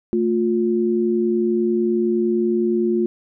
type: tone pair together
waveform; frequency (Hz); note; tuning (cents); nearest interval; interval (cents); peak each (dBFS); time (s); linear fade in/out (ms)
sine; 222.8 / 353.7; A3 / F4; +22 / +22; minor sixth; 800; -20 / -18; 0.13-3.06; 0
effects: none